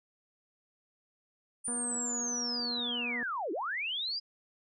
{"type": "linear two-way sweep", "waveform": "sine", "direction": "down then up", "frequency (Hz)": [9397, 293.7, 4962], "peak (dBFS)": -32, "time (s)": [1.64, 4.2], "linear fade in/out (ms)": 20, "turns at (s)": 3.52}
{"type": "harmonic tone", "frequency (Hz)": 240.9, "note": "B3", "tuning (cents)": -43, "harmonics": [1, 2, 3, 4, 5, 6, 7], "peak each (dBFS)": [-39, -45, -49, -51, -53, -55, -56], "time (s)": [1.68, 3.23], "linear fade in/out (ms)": 0}
{"effects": []}